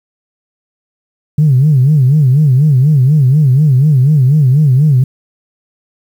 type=tone with vibrato; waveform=sine; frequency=140 Hz; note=C#3; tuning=18 cents sharp; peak=-4 dBFS; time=1.38-5.04 s; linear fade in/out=5 ms; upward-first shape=sine; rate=4.1 Hz; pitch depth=190 cents each way; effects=tanh soft clip ceiling -1 dBFS + 7-bit